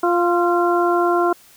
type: harmonic tone with a mistuned harmonic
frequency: 349.2 Hz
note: F4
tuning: in tune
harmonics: 1 / 2 / 3 / 4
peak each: -17 / -20 / -22 / -23 dBFS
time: 0.03-1.33 s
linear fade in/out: 5 ms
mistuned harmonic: 4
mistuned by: -29 cents
effects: white hiss -49 dBFS RMS until 1.56 s

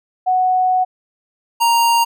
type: tone pair in turn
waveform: sine / square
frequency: 740 / 932.3 Hz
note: F#5 / A#5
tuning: 0 / 0 cents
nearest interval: major third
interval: 400 cents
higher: second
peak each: -12 dBFS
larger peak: neither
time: 0.26-0.85 / 1.6-2.05 s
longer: first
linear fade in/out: 20 ms
effects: none

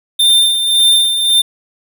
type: tone with tremolo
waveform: square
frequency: 3596 Hz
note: A7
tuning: 37 cents sharp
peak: -7 dBFS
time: 0.19-1.42 s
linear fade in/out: 10 ms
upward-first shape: sine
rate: 1.8 Hz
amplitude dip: 55%
effects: none

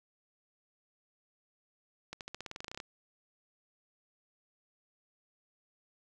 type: accelerating click train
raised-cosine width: 0.2 ms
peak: -24 dBFS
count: 15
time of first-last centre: 2.13-2.802 s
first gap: 78 ms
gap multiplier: 0.92
effects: none

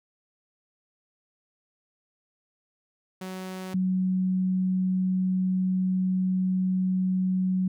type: tone pair in turn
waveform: sawtooth / sine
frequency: 186.6 / 185.81 Hz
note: F#3 / F#3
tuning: +15 / +8 cents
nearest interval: unison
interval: 7 cents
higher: first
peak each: -30 / -22 dBFS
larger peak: second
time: 3.21-3.74 / 3.74-7.68 s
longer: second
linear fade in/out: 5 ms
effects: none

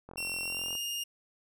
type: click train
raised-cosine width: 1 ms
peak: -32 dBFS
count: 30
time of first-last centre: 0.09-0.752 s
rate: 43.8 Hz
type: tone with pitch glide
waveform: sawtooth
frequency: 2727 to 2830 Hz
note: F7 to F7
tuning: -42 to +22 cents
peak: -30 dBFS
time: 0.17-1.04 s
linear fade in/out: 10 ms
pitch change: +64 cents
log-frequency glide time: 0.42-0.73 s
effects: none

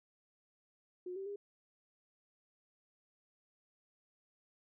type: tone with pitch steps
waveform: sine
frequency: 361.6 / 387.6 / 405.2 Hz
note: F#4 / G4 / G#4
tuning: -40 / -20 / -43 cents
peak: -40 dBFS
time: 1.06-1.36 s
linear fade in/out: 5 ms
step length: 100 ms
effects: none

